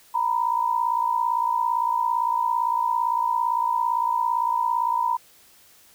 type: tone pair together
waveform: sine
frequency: 932.3 / 990 Hz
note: A#5 / B5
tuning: 0 / +4 cents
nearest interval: minor second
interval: 104 cents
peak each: -23 dBFS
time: 0.14-5.17 s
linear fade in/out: 10 ms
effects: white hiss -54 dBFS RMS until 5.94 s